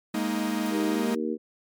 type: chord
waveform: 45% pulse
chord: Ab suspended second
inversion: none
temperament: equal with one note detuned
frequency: 207.7 / 233.1 / 313.8 Hz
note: Ab3 / Bb3 / Eb4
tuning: 0 / 0 / +15 cents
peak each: -30 dBFS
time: 0.14-1.15 s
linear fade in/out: 5 ms
type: noise with exponential decay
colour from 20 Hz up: blue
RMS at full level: -39 dBFS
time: 0.66-0.74 s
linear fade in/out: 0 ms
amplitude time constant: 16 ms
type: harmonic tone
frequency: 78 Hz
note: D#2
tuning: 5 cents sharp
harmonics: 3 / 4 / 5 / 6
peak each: -30 / -31 / -32 / -33 dBFS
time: 0.7-1.38 s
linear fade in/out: 50 ms
effects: MP3 96 kbps